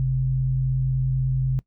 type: tone pair together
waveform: sine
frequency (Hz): 47.06 / 130.81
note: F#1 / C3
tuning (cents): +30 / 0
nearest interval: octave + tritone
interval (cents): 1770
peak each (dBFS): -28 / -20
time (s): 0-1.59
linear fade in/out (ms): 0
effects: noise-tail reverb RT60 0.1 s tail -21 dB re dry